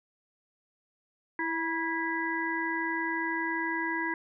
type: harmonic tone with a mistuned harmonic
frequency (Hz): 329.6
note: E4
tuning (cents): 0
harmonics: 1 / 3 / 5 / 6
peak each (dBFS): -34 / -34 / -34 / -34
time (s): 1.39-4.14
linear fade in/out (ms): 2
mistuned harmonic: 3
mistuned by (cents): -38
effects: none